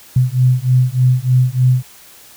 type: beating tone pair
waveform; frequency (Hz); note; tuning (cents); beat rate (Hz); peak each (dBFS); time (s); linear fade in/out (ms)
sine; 125.4 / 128.7; B2 / C3; +27 / -28; 3.3; -13; 0.16-1.83; 5
effects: white hiss -42 dBFS RMS until 2.36 s